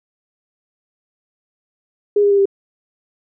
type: tone with pitch steps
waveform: sine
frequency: 411.5 / 405.8 / 400.2 / 394.7 Hz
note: G#4 / G#4 / G4 / G4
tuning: -16 / -40 / +36 / +12 cents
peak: -10 dBFS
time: 2.16-2.456 s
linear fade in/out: 5 ms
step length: 74 ms
effects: none